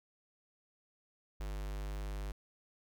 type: tone with notch filter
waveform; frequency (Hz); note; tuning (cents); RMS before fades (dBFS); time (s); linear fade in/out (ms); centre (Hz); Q
square; 50.1; G1; +38; -40; 1.4-2.32; 5; 200; 1.6
effects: none